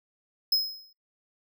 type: tone with exponential decay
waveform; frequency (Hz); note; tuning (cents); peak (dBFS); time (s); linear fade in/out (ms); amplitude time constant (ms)
square; 5120; D#8; +49; -19; 0.52-0.93; 5; 87
effects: noise-tail reverb RT60 0.2 s tail -26 dB re dry